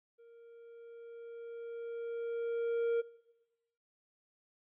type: tone with level ramp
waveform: triangle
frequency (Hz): 465.8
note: A#4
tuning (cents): -1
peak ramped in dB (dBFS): -54 to -26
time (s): 0.18-3.02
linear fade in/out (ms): 20
effects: noise-tail reverb RT60 1.0 s tail -20 dB re dry + resampled to 8000 Hz